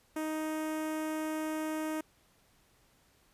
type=tone with notch filter; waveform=sawtooth; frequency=312 Hz; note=D#4; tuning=5 cents sharp; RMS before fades=-35 dBFS; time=0.16-2.01 s; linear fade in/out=5 ms; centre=4200 Hz; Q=0.91; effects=pink hiss -67 dBFS RMS until 3.33 s + resampled to 32000 Hz